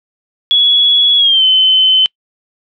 sine tone with pitch glide, 3371 to 3056 Hz, G#7 to G7, +25 to -45 cents, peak -6 dBFS, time 0.51-2.06 s, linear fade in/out 0 ms, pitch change -170 cents, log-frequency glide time 1.17-1.44 s, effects noise-tail reverb RT60 0.1 s tail -26 dB re dry

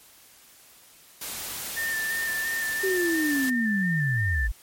white noise, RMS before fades -34 dBFS, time 1.21-3.5 s, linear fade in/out 5 ms
sine tone with vibrato, 1791 Hz, A6, 30 cents sharp, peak -26 dBFS, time 1.76-4.48 s, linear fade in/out 20 ms, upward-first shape square, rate 2.9 Hz, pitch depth 19 cents each way
sine linear sweep, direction down, 389.7 to 45.35 Hz, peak -23 dBFS, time 2.83-4.52 s, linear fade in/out 10 ms
effects white hiss -53 dBFS RMS until 4.62 s + MP3 64 kbps

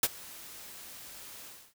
white noise with ADSR envelope, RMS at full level -23 dBFS, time 0.03-1.74 s, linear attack 4 ms, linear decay 41 ms, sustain -24 dB, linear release 290 ms, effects none

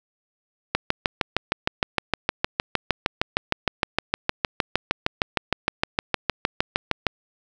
click train, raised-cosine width 0.3 ms, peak -3 dBFS, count 42, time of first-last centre 0.75-7.067 s, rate 6.49 Hz, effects none

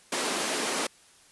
pink high-pass noise, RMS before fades -29 dBFS, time 0.12-0.87 s, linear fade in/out 5 ms, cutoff 250 Hz, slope 24 dB/octave, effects white hiss -57 dBFS RMS until 1.31 s + resampled to 24000 Hz

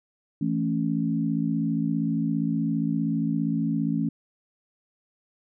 sine chord, A major, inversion second, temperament equal, 164.81 / 220 / 277.2 Hz, E3 / A3 / C#4, 0 / 0 / 0 cents, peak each -27 dBFS, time 0.41-4.09 s, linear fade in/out 5 ms, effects none

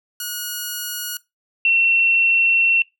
5% pulse / sine tone pair in turn, 1450 / 2713 Hz, F#6 / E7, -35 / +49 cents, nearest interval major seventh, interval 1084 cents, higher second, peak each -14 / -13 dBFS, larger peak second, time 0.2-1.17 / 1.65-2.82 s, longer second, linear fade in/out 2 ms, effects noise-tail reverb RT60 0.2 s tail -21 dB re dry

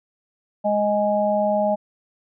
harmonic tone, 207.7 Hz, G#3, in tune, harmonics 1 / 3 / 4, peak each -25 / -19 / -24 dBFS, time 0.64-1.76 s, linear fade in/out 20 ms, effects none

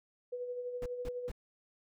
sine tone with tremolo, 492.5 Hz, B4, 5 cents flat, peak -35 dBFS, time 0.32-1.3 s, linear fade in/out 10 ms, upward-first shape sine, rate 12 Hz, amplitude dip 45%
brown noise bursts, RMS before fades -41 dBFS, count 3, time 0.82-1.317 s, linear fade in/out 2 ms, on 39 ms, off 190 ms
effects none

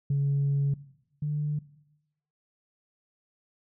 sine tone pair in turn, 140.4 / 148.59 Hz, C#3 / D3, +22 / +21 cents, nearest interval minor second, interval 99 cents, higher second, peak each -21 / -26 dBFS, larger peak first, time 0.1-0.74 / 1.22-1.59 s, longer first, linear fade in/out 5 ms, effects noise-tail reverb RT60 0.9 s tail -19 dB re dry + tanh soft clip ceiling -20 dBFS

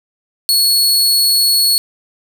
sawtooth tone, 4369 Hz, C#8, 26 cents flat, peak -7 dBFS, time 0.49-1.78 s, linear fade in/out 0 ms, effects none

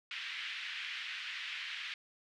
white band-pass noise, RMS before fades -42 dBFS, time 0.11-1.94 s, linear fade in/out 2 ms, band 1700 to 3200 Hz, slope 24 dB/octave, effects none

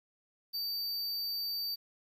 square tone, 4621 Hz, D8, 29 cents flat, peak -34 dBFS, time 0.53-1.76 s, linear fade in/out 20 ms, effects 11-bit

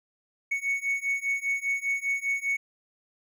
triangle beating tone pair, 2217 / 2222 Hz, C#7 / C#7, 0 / +4 cents, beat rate 5 Hz, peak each -28 / -27 dBFS, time 0.51-2.57 s, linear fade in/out 10 ms, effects none

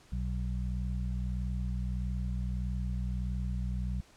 harmonic tone, 61.6 Hz, B1, 4 cents flat, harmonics 1 / 2 / 3, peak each -32 / -38 / -39 dBFS, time 0.12-4.01 s, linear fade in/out 5 ms, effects pink hiss -60 dBFS RMS until 4.16 s + low-pass 9000 Hz 12 dB/octave

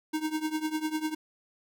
square tone with tremolo, 311.1 Hz, D#4, in tune, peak -26 dBFS, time 0.13-1.15 s, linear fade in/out 10 ms, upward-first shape triangle, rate 10 Hz, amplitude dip 90%, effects none

